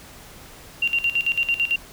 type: tone with tremolo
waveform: sine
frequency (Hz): 2769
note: F7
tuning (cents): -15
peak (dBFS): -17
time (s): 0.82-1.76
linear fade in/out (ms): 5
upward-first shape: square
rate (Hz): 9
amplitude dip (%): 80
effects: pink hiss -44 dBFS RMS until 1.92 s